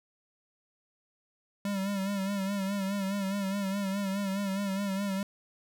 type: tone with vibrato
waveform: square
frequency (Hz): 196.8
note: G3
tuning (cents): +7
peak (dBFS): -30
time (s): 1.65-5.23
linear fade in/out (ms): 2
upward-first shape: sine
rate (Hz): 4.8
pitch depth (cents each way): 56
effects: none